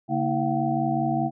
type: tone cluster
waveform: sine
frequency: 141.3 / 230.2 / 321.6 / 694 / 759 Hz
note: C#3 / A#3 / E4 / F5 / F#5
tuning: +34 / -22 / -43 / -11 / +44 cents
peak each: -28 dBFS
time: 0.08-1.31 s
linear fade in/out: 50 ms
effects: none